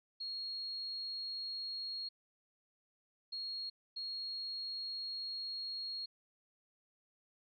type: tone bursts at uneven times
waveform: sine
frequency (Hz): 4289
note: C8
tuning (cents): +42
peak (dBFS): -39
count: 3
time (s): 0.2-2.09 / 3.32-3.7 / 3.96-6.06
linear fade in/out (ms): 10
effects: none